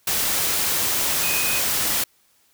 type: tone in noise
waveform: sine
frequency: 2504 Hz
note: D#7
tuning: 10 cents sharp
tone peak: -26 dBFS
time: 1.23-1.6 s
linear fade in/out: 5 ms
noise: white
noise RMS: -22 dBFS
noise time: 0.07-2.04 s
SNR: -7 dB
effects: white hiss -61 dBFS RMS until 2.53 s